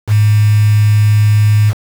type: tone with quantisation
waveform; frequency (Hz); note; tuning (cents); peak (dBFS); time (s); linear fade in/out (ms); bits
sine; 105.6; G#2; +29; -6; 0.07-1.74; 50; 4
effects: none